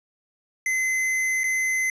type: tone with dropouts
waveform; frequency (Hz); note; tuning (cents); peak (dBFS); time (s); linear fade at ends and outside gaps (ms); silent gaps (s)
square; 2049; C7; -37; -22; 0.66-1.9; 2; 1.435-1.44
effects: resampled to 22050 Hz + 9-bit